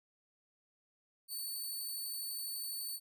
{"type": "tone", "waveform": "5% pulse", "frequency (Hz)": 4488, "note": "C#8", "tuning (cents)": 21, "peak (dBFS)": -32, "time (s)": [1.28, 3], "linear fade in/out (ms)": 50, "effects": []}